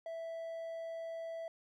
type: tone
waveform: triangle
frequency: 659 Hz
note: E5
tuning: 1 cent flat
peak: -38 dBFS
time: 0.06-1.48 s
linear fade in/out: 2 ms
effects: none